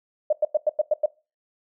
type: tone bursts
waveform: sine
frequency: 608 Hz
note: D#5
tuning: 40 cents flat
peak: -16 dBFS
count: 7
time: 0.3-1.06 s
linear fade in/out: 5 ms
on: 28 ms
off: 94 ms
effects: noise-tail reverb RT60 0.3 s tail -21 dB re dry